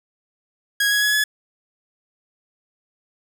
sawtooth tone with pitch steps, 1652 / 1669.3 / 1686.7 / 1704.3 Hz, G#6 / G#6 / G#6 / G#6, -10 / +8 / +26 / +44 cents, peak -13 dBFS, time 0.8-1.24 s, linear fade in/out 5 ms, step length 110 ms, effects none

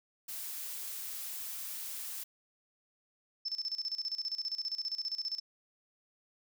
blue noise, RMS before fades -41 dBFS, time 0.28-2.24 s, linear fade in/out 10 ms
sine tone with tremolo, 5280 Hz, E8, 2 cents sharp, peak -32 dBFS, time 3.45-5.4 s, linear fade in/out 10 ms, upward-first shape square, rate 15 Hz, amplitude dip 80%
effects none

